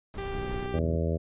brown noise, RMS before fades -37 dBFS, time 0.14-0.66 s, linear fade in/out 0 ms
sawtooth tone with vibrato, 393.3 Hz, G4, 6 cents sharp, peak -30 dBFS, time 0.18-0.79 s, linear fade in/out 2 ms, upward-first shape triangle, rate 12 Hz, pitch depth 11 cents each way
click train, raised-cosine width 3 ms, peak -26 dBFS, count 38, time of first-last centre 0.35-0.956 s, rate 61.1 Hz
harmonic tone, 82 Hz, E2, 9 cents flat, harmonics 1 / 2 / 3 / 4 / 5 / 6 / 7 / 8, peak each -28 / -31 / -37 / -38 / -35 / -36 / -36 / -42 dBFS, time 0.73-1.18 s, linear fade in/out 20 ms
effects resampled to 8000 Hz

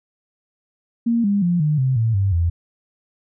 sine tone with pitch steps, 233.1 / 201.8 / 174.63 / 151.15 / 130.82 / 113.23 / 98.01 / 84.83 Hz, A#3 / G#3 / F3 / D#3 / C3 / A#2 / G2 / F2, 0 / -49 / 0 / -50 / 0 / -50 / 0 / -50 cents, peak -15 dBFS, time 1.06-2.5 s, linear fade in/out 10 ms, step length 180 ms, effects none

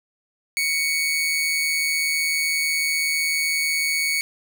sawtooth tone with amplitude modulation, 2227 Hz, C#7, 7 cents sharp, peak -15 dBFS, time 0.57-4.21 s, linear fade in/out 0 ms, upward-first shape sine, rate 156 Hz, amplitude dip 40%, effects none

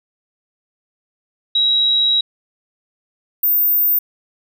sine tone pair in turn, 3855 / 14555 Hz, B7 / A#9, -43 / -43 cents, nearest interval octave + major seventh, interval 2300 cents, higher second, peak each -12 / -12 dBFS, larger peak neither, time 1.55-2.21 / 3.43-3.99 s, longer first, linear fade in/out 5 ms, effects none

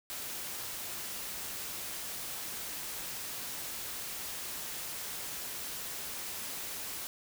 white noise, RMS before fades -40 dBFS, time 0.1-7.07 s, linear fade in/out 0 ms, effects none

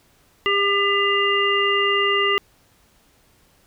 harmonic tone, 400.5 Hz, G4, 37 cents sharp, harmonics 1 / 3 / 5 / 7, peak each -22 / -22 / -22 / -22 dBFS, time 0.46-2.38 s, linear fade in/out 0 ms, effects pink hiss -58 dBFS RMS until 3.66 s

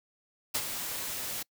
white noise with ADSR envelope, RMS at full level -28 dBFS, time 0.54-1.43 s, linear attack 12 ms, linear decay 53 ms, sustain -8 dB, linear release 8 ms, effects noise-tail reverb RT60 0.1 s tail -26 dB re dry

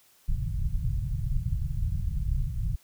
pink low-pass noise, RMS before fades -28 dBFS, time 0.28-2.76 s, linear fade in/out 10 ms, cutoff 150 Hz, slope 48 dB/octave, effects white hiss -61 dBFS RMS until 2.83 s

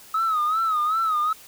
sine tone with vibrato, 1273 Hz, D#6, 39 cents sharp, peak -18 dBFS, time 0.14-1.33 s, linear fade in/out 5 ms, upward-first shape sine, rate 2.6 Hz, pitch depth 95 cents each way, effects tanh soft clip ceiling -17 dBFS + white hiss -47 dBFS RMS until 1.47 s

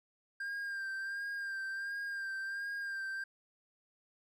triangle tone with vibrato, 1595 Hz, G6, 30 cents sharp, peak -35 dBFS, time 0.4-3.24 s, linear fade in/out 5 ms, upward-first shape sine, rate 1.4 Hz, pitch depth 34 cents each way, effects none

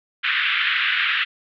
pink band-pass noise, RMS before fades -21 dBFS, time 0.23-1.25 s, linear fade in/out 20 ms, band 1400 to 3400 Hz, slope 48 dB/octave, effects none

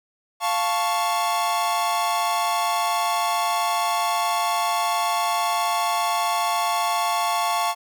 45% pulse chord, F augmented, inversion none, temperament equal, 698.5 / 880 / 1108.7 Hz, F5 / A5 / C#6, 0 / 0 / 0 cents, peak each -25 dBFS, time 0.4-7.75 s, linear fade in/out 50 ms, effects none

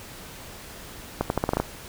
accelerating click train, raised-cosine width 1 ms, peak -8 dBFS, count 8, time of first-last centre 1.21-1.6 s, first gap 91 ms, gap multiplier 0.83, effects pink hiss -42 dBFS RMS until 1.88 s

